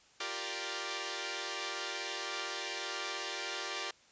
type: chord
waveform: 5% pulse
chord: G minor seventh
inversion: third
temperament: equal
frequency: 349.2 / 392 / 466.2 / 587.3 Hz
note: F4 / G4 / Bb4 / D5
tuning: 0 / 0 / 0 / 0 cents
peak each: -32 / -30 / -31 / -31 dBFS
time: 0.2-3.91 s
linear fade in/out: 5 ms
effects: white hiss -63 dBFS RMS until 4.11 s + resampled to 16000 Hz